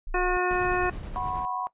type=tone; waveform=sine; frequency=28.8 Hz; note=A#0; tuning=20 cents flat; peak=-30 dBFS; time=0.07-0.37 s; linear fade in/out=0 ms
type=harmonic tone; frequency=361.7 Hz; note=F#4; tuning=39 cents flat; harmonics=1 / 2 / 3 / 4 / 5 / 7; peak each=-26 / -29 / -31 / -32 / -33 / -34 dBFS; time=0.14-0.9 s; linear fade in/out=5 ms
type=noise with tremolo; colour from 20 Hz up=brown; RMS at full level=-35 dBFS; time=0.51-1.45 s; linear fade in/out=0 ms; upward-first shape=square; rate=9.6 Hz; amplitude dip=30%
type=chord; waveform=sine; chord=F# suspended fourth; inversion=none; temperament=equal with one note detuned; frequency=740 / 987.8 / 1083.4 Hz; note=F#5 / B5 / C#6; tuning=0 / 0 / -40 cents; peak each=-32 / -32 / -34 dBFS; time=1.16-1.67 s; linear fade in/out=0 ms
effects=noise-tail reverb RT60 0.1 s tail -18 dB re dry + resampled to 8000 Hz